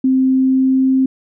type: tone with pitch glide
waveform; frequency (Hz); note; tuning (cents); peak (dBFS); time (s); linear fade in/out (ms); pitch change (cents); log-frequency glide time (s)
sine; 261.6 to 263.3; C4 to C4; 0 to +11; -10; 0.04-1.06; 5; +11; 0.21-0.89
effects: none